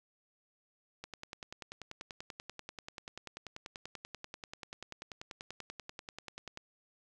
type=click train; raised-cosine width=0.2 ms; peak=-26 dBFS; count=58; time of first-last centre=1.04-6.574 s; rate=10.3 Hz; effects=none